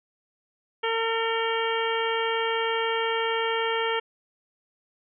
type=harmonic tone with a mistuned harmonic; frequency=453.6 Hz; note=A#4; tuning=47 cents flat; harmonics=1 / 2 / 3 / 4 / 5 / 6 / 7; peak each=-27 / -30 / -32 / -33 / -34 / -35 / -35 dBFS; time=0.83-4 s; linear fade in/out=10 ms; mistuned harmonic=6; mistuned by=+55 cents; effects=none